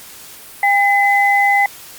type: tone pair together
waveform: sine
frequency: 804.4 / 2027 Hz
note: G5 / B6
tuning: +44 / +45 cents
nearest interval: octave + major third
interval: 1601 cents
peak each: -13 dBFS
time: 0.63-1.66 s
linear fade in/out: 2 ms
effects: white hiss -37 dBFS RMS until 1.98 s + Opus 48 kbps